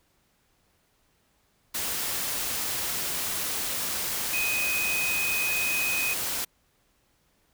sine tone in noise, 2507 Hz, D#7, 12 cents sharp, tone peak -26 dBFS, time 4.33-6.14 s, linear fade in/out 10 ms, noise white, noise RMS -30 dBFS, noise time 1.74-6.45 s, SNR +1 dB, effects pink hiss -68 dBFS RMS until 7.53 s

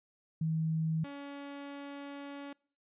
sine / sawtooth tone pair in turn, 160 / 282.6 Hz, D#3 / C#4, +49 / +34 cents, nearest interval minor seventh, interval 985 cents, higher second, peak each -29 / -38 dBFS, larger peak first, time 0.41-1.04 / 1.04-2.53 s, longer second, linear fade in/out 5 ms, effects noise-tail reverb RT60 0.5 s tail -26 dB re dry + resampled to 8000 Hz

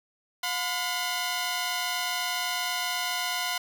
10% pulse tone pair together, 717 / 1013.4 Hz, F5 / B5, +45 / +44 cents, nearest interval tritone, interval 599 cents, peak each -22 dBFS, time 0.43-3.58 s, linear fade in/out 5 ms, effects none

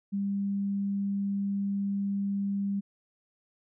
sine tone, 199.1 Hz, G3, 27 cents sharp, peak -27 dBFS, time 0.12-2.81 s, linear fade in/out 20 ms, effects none

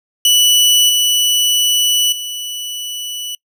sawtooth tone with level steps, 2960 Hz, F#7, in tune, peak -5 / -8 / -19 dBFS, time 0.25-3.35 s, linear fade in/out 2 ms, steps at 0.89 / 2.12 s, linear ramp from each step 5 ms, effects noise-tail reverb RT60 0.1 s tail -25 dB re dry

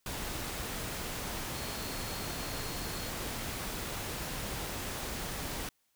sine tone in noise, 4300 Hz, C8, 47 cents sharp, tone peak -48 dBFS, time 1.54-3.1 s, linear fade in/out 2 ms, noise pink, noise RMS -38 dBFS, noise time 0.06-5.69 s, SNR -13 dB, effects white hiss -75 dBFS RMS until 5.95 s

